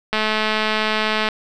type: click train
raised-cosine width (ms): 0.3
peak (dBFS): -4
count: 251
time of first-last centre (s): 0.13-1.287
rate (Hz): 216
effects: none